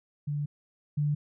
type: tone pair in turn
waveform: sine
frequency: 146.2 / 147.39 Hz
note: D3 / D3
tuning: -7 / +7 cents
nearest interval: unison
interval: 14 cents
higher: second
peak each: -28 / -24 dBFS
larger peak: second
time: 0.27-0.46 / 0.97-1.15 s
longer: first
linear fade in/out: 10 ms
effects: none